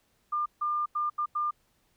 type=tone bursts at uneven times; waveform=sine; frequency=1200 Hz; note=D6; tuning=37 cents sharp; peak=-26 dBFS; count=5; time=0.32-0.46 / 0.61-0.86 / 0.95-1.1 / 1.18-1.26 / 1.35-1.51 s; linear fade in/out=10 ms; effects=pink hiss -70 dBFS RMS until 1.96 s